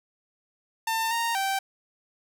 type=tone with pitch steps; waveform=sawtooth; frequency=899 / 927 / 778 Hz; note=A5 / A#5 / G5; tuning=+37 / -10 / -13 cents; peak=-21 dBFS; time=0.87-1.59 s; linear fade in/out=5 ms; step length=240 ms; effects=none